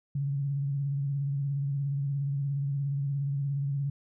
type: tone with vibrato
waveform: sine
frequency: 140 Hz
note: C#3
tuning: 18 cents sharp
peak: -27 dBFS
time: 0.15-3.9 s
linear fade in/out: 5 ms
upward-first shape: sine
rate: 17 Hz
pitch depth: 47 cents each way
effects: none